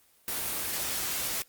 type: noise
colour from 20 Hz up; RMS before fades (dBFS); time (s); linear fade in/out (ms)
white; -32; 0.28-1.42; 0
effects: white hiss -63 dBFS RMS until 1.48 s + Opus 24 kbps